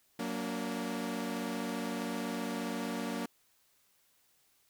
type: chord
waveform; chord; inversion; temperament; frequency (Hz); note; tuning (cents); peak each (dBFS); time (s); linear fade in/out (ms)
sawtooth; Gb augmented; none; equal with one note detuned; 185 / 233.1 / 288.3; Gb3 / Bb3 / D4; 0 / 0 / -32; -37 / -33 / -36; 0.19-3.26; 5
effects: white hiss -70 dBFS RMS until 4.69 s